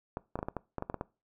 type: clicks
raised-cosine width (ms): 1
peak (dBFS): -20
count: 11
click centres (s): 0.171 / 0.356 / 0.39 / 0.429 / 0.485 / 0.567 / 0.783 / 0.824 / 0.899 / 0.943 / 1.011
effects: noise-tail reverb RT60 0.3 s tail -22 dB re dry